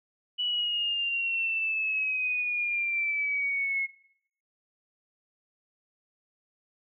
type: exponential sweep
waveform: sine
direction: down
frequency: 2960 to 2169 Hz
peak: -26 dBFS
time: 0.38-3.87 s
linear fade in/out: 20 ms
effects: noise-tail reverb RT60 0.7 s tail -21 dB re dry